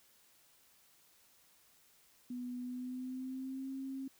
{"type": "tone with pitch glide", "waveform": "sine", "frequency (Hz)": [246.9, 267.7], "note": ["B3", "C4"], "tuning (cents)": [0, 40], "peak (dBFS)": -39, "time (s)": [2.3, 4.08], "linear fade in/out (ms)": 5, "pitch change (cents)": 140, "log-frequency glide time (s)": [2.58, 3.69], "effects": ["white hiss -67 dBFS RMS until 4.19 s"]}